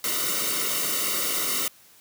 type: noise with comb filter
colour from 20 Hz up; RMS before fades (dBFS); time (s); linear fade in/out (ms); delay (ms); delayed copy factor
white; -26; 0.04-1.68; 2; 1.2; -0.8
effects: white hiss -54 dBFS RMS until 2 s + high-pass 80 Hz 12 dB/octave